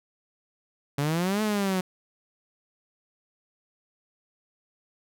sawtooth exponential two-way sweep, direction up then down, 138.59 to 217.6 to 182.4 Hz, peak -20 dBFS, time 0.98-1.81 s, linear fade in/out 5 ms, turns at 1.42 s, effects none

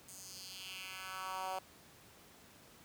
10% pulse tone with high-pass filter sweep, 188.1 Hz, F#3, 29 cents sharp, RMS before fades -45 dBFS, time 0.08-1.59 s, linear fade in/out 5 ms, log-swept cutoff 8000 to 660 Hz, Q 2.3, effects pink hiss -60 dBFS RMS until 2.84 s + high-pass 80 Hz 12 dB/octave

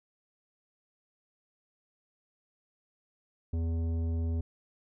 triangle tone with tanh clipping, 82.6 Hz, E2, 4 cents sharp, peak -30 dBFS, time 3.53-4.41 s, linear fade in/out 5 ms, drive 16 dB, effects none

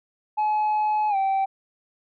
sine tone with pitch glide, 851 to 775.9 Hz, G#5 to G5, +42 to -18 cents, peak -17 dBFS, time 0.37-1.46 s, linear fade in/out 20 ms, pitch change -160 cents, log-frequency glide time 1.09-1.16 s, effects tanh soft clip ceiling -19 dBFS

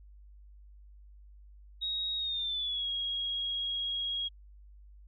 sine tone with pitch glide, 3781 to 3292 Hz, A#7 to G#7, +24 to -16 cents, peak -31 dBFS, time 1.81-4.29 s, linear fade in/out 20 ms, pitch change -240 cents, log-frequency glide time 2.17-2.88 s, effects added 50 Hz sine -51 dBFS peak until 5.07 s

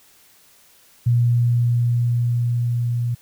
sine tone with level ramp, 119.8 Hz, A#2, 48 cents sharp, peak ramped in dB -13 to -19 dBFS, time 1.06-3.15 s, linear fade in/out 10 ms, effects white hiss -53 dBFS RMS until 3.21 s

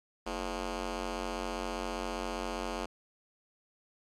10% pulse ring-modulated tone, 185 Hz, F#3, in tune, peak -23 dBFS, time 0.26-2.86 s, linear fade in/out 10 ms, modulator 140 Hz, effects low-pass 8000 Hz 12 dB/octave + Opus 48 kbps

